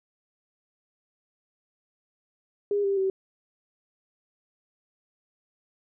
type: tone with pitch steps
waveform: sine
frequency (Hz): 407.5 / 395.2 / 383.3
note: G#4 / G4 / G4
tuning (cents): -33 / +14 / -39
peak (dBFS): -22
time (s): 2.71-3.1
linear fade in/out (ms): 2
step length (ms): 130
effects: none